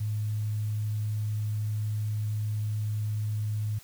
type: tone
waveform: sine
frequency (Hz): 106.5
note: G#2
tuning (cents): +44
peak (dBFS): -27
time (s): 0-3.79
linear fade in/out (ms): 10
effects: white hiss -53 dBFS RMS until 3.83 s